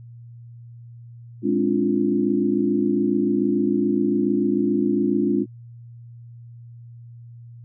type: chord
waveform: sine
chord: D half-diminished seventh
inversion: second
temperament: equal with one note detuned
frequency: 207.7 / 266.7 / 293.7 / 349.2 Hz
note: Ab3 / C4 / D4 / F4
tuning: 0 / +33 / 0 / 0 cents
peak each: -23 / -24 / -23 / -23 dBFS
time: 1.42-5.46 s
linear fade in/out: 50 ms
effects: added 118 Hz sine -39 dBFS peak until 7.64 s